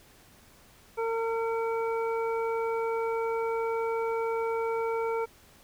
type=harmonic tone; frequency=455.2 Hz; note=A#4; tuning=41 cents flat; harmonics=1 / 2 / 3 / 5; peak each=-28 / -34 / -38 / -42 dBFS; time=0.97-5.26 s; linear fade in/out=20 ms; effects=pink hiss -57 dBFS RMS until 5.63 s